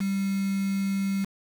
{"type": "tone with quantisation", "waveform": "sine", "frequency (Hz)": 195.6, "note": "G3", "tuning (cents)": -4, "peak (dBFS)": -24, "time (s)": [0, 1.25], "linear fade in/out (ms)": 10, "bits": 6, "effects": []}